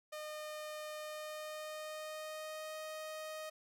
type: tone with pitch glide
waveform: sawtooth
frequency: 610 to 623.5 Hz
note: D#5 to D#5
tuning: -34 to +3 cents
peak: -39 dBFS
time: 0.12-3.5 s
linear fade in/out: 10 ms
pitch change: +37 cents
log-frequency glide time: 0.96-2.75 s
effects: none